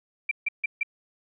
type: tone bursts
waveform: sine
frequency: 2349 Hz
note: D7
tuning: in tune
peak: -22 dBFS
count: 4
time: 0.29-0.832 s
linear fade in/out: 5 ms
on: 23 ms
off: 150 ms
effects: none